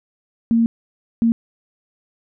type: tone bursts at uneven times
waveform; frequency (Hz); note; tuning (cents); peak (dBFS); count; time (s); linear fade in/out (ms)
sine; 230; A#3; -23; -12; 2; 0.51-0.66 / 1.22-1.32; 0
effects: none